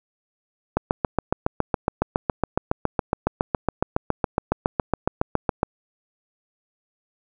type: click train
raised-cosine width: 1 ms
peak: -5 dBFS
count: 36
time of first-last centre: 0.77-5.631 s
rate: 7.2 Hz
effects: none